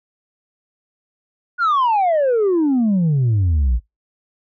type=exponential sweep; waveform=sine; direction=down; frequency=1471 to 54.5 Hz; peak=-11 dBFS; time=1.58-3.8 s; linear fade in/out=50 ms; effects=noise-tail reverb RT60 0.2 s tail -25 dB re dry + tanh soft clip ceiling -12 dBFS